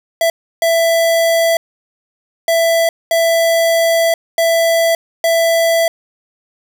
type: tone bursts at uneven times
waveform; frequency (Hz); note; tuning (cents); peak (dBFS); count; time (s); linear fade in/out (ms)
square; 664; E5; +12; -11; 6; 0.21-0.3 / 0.62-1.57 / 2.48-2.89 / 3.11-4.14 / 4.38-4.95 / 5.24-5.88; 2
effects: none